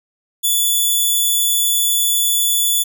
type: tone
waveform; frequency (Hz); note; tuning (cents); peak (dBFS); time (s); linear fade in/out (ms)
5% pulse; 3452; A7; -34; -6; 0.43-2.84; 20
effects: none